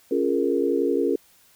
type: chord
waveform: sine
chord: Bb minor seventh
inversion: first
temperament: equal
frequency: 277.2 / 349.2 / 415.3 / 466.2 Hz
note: Db4 / F4 / Ab4 / Bb4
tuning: 0 / 0 / 0 / 0 cents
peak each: -25 dBFS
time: 0.11-1.16 s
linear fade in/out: 5 ms
effects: white hiss -57 dBFS RMS until 1.55 s